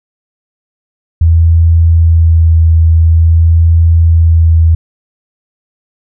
sine tone with vibrato, 82.2 Hz, E2, 4 cents flat, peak -3 dBFS, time 1.21-4.75 s, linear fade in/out 5 ms, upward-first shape sine, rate 0.48 Hz, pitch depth 15 cents each way, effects none

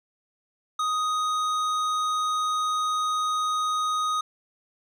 triangle tone with hard clipping, 1248 Hz, D#6, 5 cents sharp, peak -25 dBFS, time 0.79-4.21 s, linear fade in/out 5 ms, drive 15 dB, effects none

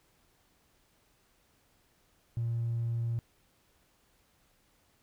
triangle tone, 116.54 Hz, A#2, in tune, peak -26 dBFS, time 2.37-3.19 s, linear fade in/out 0 ms, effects tanh soft clip ceiling -26 dBFS + pink hiss -69 dBFS RMS until 5.02 s

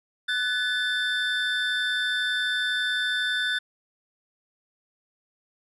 triangle tone cluster, 1493 / 1725 / 3555 Hz, F#6 / A6 / A7, +15 / -35 / +17 cents, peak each -25 / -28 / -27 dBFS, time 0.28-3.59 s, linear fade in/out 10 ms, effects resampled to 32000 Hz

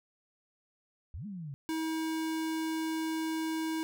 sine exponential two-way sweep, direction up then down, 62.7 to 217 to 133 Hz, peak -38 dBFS, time 1.14-1.54 s, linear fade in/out 0 ms, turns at 1.26 s
square tone, 320 Hz, D#4, 49 cents sharp, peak -32 dBFS, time 1.69-3.83 s, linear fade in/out 0 ms
effects none

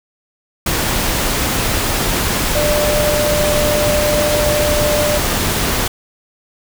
sine tone in noise, 595 Hz, D5, 22 cents sharp, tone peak -15 dBFS, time 2.55-5.18 s, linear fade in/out 5 ms, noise pink, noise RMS -17 dBFS, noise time 0.66-5.88 s, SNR -1 dB, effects none

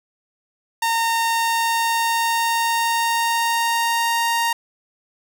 sawtooth tone with pitch glide, 917 to 929.8 Hz, A#5 to A#5, -29 to -5 cents, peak -14 dBFS, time 0.82-4.53 s, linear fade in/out 5 ms, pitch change +24 cents, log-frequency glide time 1.21-4.29 s, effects none

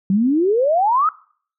sine exponential sweep, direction up, 184.1 to 1318.5 Hz, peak -13 dBFS, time 0.1-1.09 s, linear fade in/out 2 ms, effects noise-tail reverb RT60 0.5 s tail -21 dB re dry

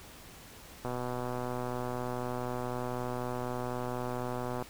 click train, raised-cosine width 1 ms, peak -22 dBFS, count 469, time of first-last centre 0.85-4.624 s, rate 124 Hz, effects pink hiss -51 dBFS RMS until 4.69 s

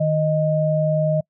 sine tone pair together, 155.2 / 622.3 Hz, D#3 / D#5, -4 / 0 cents, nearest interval 2 octaves, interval 2404 cents, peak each -19 dBFS, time 0-1.21 s, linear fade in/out 10 ms, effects noise-tail reverb RT60 0.1 s tail -26 dB re dry

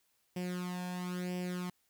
sawtooth tone with flanger, 180 Hz, F#3, 47 cents flat, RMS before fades -38 dBFS, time 0.36-1.7 s, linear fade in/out 5 ms, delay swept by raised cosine 0.37 to 1.2 ms, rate 1 Hz, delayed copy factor +0.75, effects white hiss -75 dBFS RMS until 1.89 s

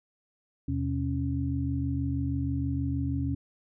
sine tone cluster, 80.8 / 127.1 / 275.8 Hz, E2 / C3 / C#4, -34 / -50 / -9 cents, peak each -31 dBFS, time 0.68-3.35 s, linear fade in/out 5 ms, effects none

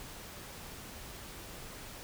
silence, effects pink hiss -47 dBFS RMS until 2.03 s

